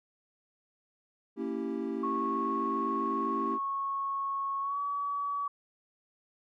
triangle chord, A# diminished seventh, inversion none, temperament equal with one note detuned, 229.5 / 277.2 / 329.6 / 392 Hz, A#3 / C#4 / E4 / G4, -27 / 0 / 0 / 0 cents, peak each -35 dBFS, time 1.36-3.59 s, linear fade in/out 50 ms
sine tone with pitch glide, 1100 to 1138.1 Hz, C#6 to C#6, -14 to +45 cents, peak -30 dBFS, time 2.03-5.48 s, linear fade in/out 5 ms, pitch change +59 cents, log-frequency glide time 4.61-4.79 s
effects tanh soft clip ceiling -17 dBFS

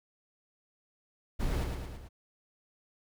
brown noise with echo, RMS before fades -30 dBFS, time 1.39-1.65 s, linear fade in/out 20 ms, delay 110 ms, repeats 4, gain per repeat -4 dB, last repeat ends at 2.09 s, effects none

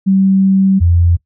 sine tone pair in turn, 192.5 / 85.93 Hz, G3 / F2, -31 / -28 cents, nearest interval octave + major second, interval 1397 cents, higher first, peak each -7 dBFS, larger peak neither, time 0.06-0.8 / 0.8-1.17 s, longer first, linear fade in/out 20 ms, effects noise-tail reverb RT60 0.1 s tail -19 dB re dry

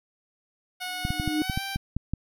10% pulse tone with pitch glide, 731 to 783.5 Hz, F#5 to G5, -21 to -1 cents, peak -23 dBFS, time 0.8-1.77 s, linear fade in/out 20 ms, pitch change +120 cents, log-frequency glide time 1.37-1.61 s
sine tone with exponential growth, 305.4 Hz, D#4, 32 cents flat, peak -20 dBFS, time 0.86-1.42 s, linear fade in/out 0 ms, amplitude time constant 120 ms
clicks, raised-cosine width 5 ms, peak -15 dBFS, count 9, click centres 1.051 / 1.105 / 1.199 / 1.277 / 1.498 / 1.575 / 1.76 / 1.966 / 2.136 s
effects none

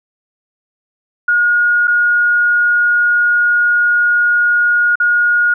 sine tone with dropouts, 1437 Hz, F6, 49 cents sharp, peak -9 dBFS, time 1.28-5.54 s, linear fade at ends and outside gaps 5 ms, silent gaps 1.873-1.878 / 4.956-5 s, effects none

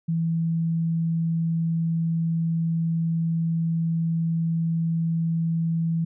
sine tone, 164.81 Hz, E3, in tune, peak -21 dBFS, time 0.08-6.05 s, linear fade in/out 10 ms, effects none

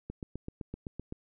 click train, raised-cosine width 3 ms, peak -25 dBFS, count 9, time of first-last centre 0.1-1.124 s, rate 7.81 Hz, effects none

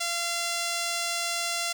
5% pulse tone, 686 Hz, F5, 31 cents flat, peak -16 dBFS, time 0-1.73 s, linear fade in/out 10 ms, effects none

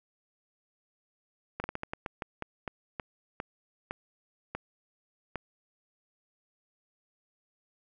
slowing click train, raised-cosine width 0.5 ms, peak -19 dBFS, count 15, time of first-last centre 1.6-5.357 s, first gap 40 ms, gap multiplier 1.26, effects none

